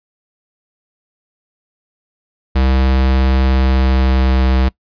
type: tone with pitch glide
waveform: square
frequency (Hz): 65.5 to 64.82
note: C2 to C2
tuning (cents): +2 to -16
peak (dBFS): -11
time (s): 2.55-4.69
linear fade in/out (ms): 10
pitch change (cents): -18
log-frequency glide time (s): 3.5-4.45
effects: noise-tail reverb RT60 0.1 s tail -22 dB re dry + resampled to 11025 Hz